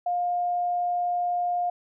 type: tone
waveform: sine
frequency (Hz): 708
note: F5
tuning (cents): +23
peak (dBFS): -23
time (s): 0.06-1.7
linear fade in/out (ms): 5
effects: none